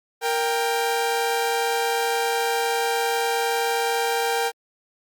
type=tone pair together; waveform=sawtooth; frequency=466.2 / 790.2 Hz; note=A#4 / G5; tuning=0 / +14 cents; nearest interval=major sixth; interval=914 cents; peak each=-20 dBFS; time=0.21-4.52 s; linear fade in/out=50 ms; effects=Opus 48 kbps